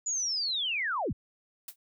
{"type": "linear sweep", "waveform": "sine", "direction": "down", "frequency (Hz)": [7000, 31.81], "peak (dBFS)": -28, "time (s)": [0.06, 1.13], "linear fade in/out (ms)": 10}
{"type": "noise with exponential decay", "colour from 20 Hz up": "blue", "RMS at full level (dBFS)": -35, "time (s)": [1.68, 1.76], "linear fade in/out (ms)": 5, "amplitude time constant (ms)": 17}
{"effects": []}